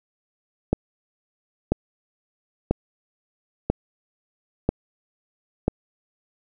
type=click train; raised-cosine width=2 ms; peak=-5 dBFS; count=6; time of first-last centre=0.73-5.68 s; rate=1.01 Hz; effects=none